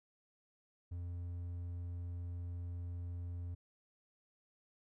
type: tone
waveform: triangle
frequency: 87.3 Hz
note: F2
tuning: in tune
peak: -38 dBFS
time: 0.91-3.55 s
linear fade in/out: 10 ms
effects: none